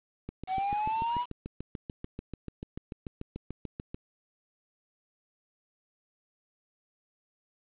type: click train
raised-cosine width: 3 ms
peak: -25 dBFS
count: 26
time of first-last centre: 0.29-3.945 s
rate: 6.84 Hz
type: linear sweep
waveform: triangle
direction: up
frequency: 740 to 987.8 Hz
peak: -26 dBFS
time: 0.47-1.26 s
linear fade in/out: 50 ms
effects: resampled to 8000 Hz + 8-bit